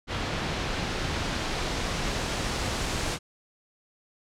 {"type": "noise with low-pass filter sweep", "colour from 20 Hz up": "pink", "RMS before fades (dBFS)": -30, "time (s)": [0.07, 3.19], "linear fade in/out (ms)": 50, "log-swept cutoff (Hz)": [3900, 7700], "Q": 0.85, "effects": []}